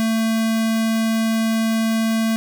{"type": "tone with notch filter", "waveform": "square", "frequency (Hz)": 223.7, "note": "A3", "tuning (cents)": 29, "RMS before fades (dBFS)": -19, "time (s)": [0, 2.36], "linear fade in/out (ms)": 0, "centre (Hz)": 870, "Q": 2, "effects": []}